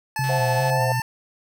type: tone with pitch glide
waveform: 25% pulse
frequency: 867 to 891.4 Hz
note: A5 to A5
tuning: -26 to +22 cents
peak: -21 dBFS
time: 0.16-1.02 s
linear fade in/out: 2 ms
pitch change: +48 cents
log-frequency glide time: 0.73-0.83 s
type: tone with vibrato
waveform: sine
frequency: 128.7 Hz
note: C3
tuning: 28 cents flat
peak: -22 dBFS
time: 0.19-1 s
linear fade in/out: 2 ms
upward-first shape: square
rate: 2.5 Hz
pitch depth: 66 cents each way
type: click train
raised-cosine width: 0.2 ms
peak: -21 dBFS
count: 87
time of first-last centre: 0.24-0.7 s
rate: 187 Hz
type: chord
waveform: sine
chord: F# half-diminished seventh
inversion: second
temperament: equal with one note detuned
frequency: 523.3 / 655.5 / 740 / 880 Hz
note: C5 / E5 / F#5 / A5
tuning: 0 / -10 / 0 / 0 cents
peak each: -25 / -28 / -29 / -29 dBFS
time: 0.29-0.92 s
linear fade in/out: 2 ms
effects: none